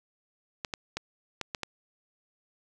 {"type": "clicks", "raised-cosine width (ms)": 0.2, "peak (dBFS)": -15, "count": 6, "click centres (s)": [0.648, 0.738, 0.97, 1.413, 1.548, 1.633], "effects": []}